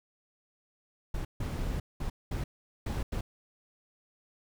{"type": "noise bursts at uneven times", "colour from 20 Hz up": "brown", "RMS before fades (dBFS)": -33, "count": 6, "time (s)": [[1.14, 1.25], [1.4, 1.8], [2, 2.1], [2.31, 2.44], [2.86, 3.03], [3.12, 3.21]], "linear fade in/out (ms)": 5, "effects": []}